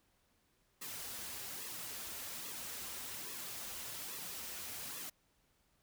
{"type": "noise with flanger", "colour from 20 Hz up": "white", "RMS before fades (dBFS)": -45, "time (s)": [0.81, 5.1], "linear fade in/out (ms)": 10, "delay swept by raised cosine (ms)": [1.3, 7.2], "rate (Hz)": 1.2, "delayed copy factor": -0.65, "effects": ["pink hiss -75 dBFS RMS until 5.82 s"]}